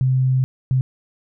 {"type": "tone bursts at uneven times", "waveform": "sine", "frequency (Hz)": 130, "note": "C3", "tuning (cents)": -11, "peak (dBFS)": -14, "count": 2, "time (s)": [[0.01, 0.44], [0.71, 0.81]], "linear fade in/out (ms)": 0, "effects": []}